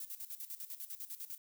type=noise with tremolo; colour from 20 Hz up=violet; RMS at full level=-44 dBFS; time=0-1.38 s; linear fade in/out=2 ms; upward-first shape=square; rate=10 Hz; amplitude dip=75%; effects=none